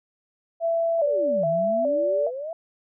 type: tone with vibrato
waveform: sine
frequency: 622 Hz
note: D#5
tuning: 1 cent flat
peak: -20 dBFS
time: 0.6-2.31 s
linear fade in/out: 50 ms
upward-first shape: square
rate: 1.2 Hz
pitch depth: 120 cents each way
type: exponential two-way sweep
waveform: sine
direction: down then up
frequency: 679 to 152.1 to 679 Hz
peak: -29 dBFS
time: 0.99-2.53 s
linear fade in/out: 2 ms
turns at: 1.47 s
effects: none